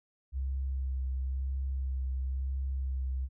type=tone with vibrato; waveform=sine; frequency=66 Hz; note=C2; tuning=16 cents sharp; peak=-30 dBFS; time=0.32-3.29 s; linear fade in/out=50 ms; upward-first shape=sine; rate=0.98 Hz; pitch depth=22 cents each way; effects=none